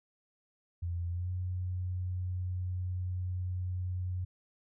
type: tone with pitch glide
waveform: sine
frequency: 86.4 to 91.01 Hz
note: F2 to F#2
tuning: -18 to -28 cents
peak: -32 dBFS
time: 0.82-4.25 s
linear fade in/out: 10 ms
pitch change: +90 cents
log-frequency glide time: 1.1-1.29 s
effects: none